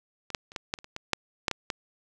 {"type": "clicks", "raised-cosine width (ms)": 0.2, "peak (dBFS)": [-23, -8, -29, -15, -11, -27, -29, -18, -6, -7, -11, -12], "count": 12, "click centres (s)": [0.303, 0.348, 0.519, 0.562, 0.739, 0.788, 0.844, 0.964, 1.133, 1.482, 1.513, 1.702], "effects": []}